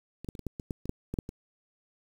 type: clicks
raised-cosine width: 3 ms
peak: -29 / -23 / -30 / -28 / -20 / -25 / -20 / -27 / -16 / -20 / -15 / -25 dBFS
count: 12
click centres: 0.246 / 0.288 / 0.352 / 0.393 / 0.467 / 0.598 / 0.708 / 0.856 / 0.894 / 1.14 / 1.188 / 1.291 s
effects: 8-bit